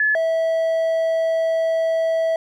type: tone pair in turn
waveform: sine / triangle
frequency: 1718 / 652.5 Hz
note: A6 / E5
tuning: -42 / -18 cents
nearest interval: octave + perfect fourth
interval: 1676 cents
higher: first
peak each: -15 dBFS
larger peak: neither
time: 0-0.15 / 0.15-2.36 s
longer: second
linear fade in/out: 2 ms
effects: none